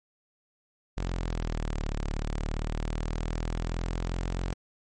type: exponential two-way sweep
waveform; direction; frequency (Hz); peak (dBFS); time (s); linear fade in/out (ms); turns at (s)
sawtooth; down then up; 45.19 to 36.1 to 44.82; -25; 0.97-4.53; 0; 1.94
effects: MP3 32 kbps